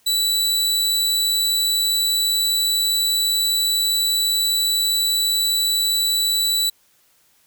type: tone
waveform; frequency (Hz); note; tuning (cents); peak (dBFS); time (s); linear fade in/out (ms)
sawtooth; 3951; B7; 0; -14; 0.06-6.7; 10
effects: white hiss -59 dBFS RMS until 7.46 s